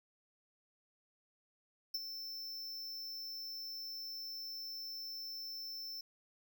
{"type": "tone with ADSR envelope", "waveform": "square", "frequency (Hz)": 5330, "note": "E8", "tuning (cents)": 18, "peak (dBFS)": -34, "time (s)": [1.94, 6.01], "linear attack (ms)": 7, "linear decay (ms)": 34, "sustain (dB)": -9, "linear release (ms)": 4, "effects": []}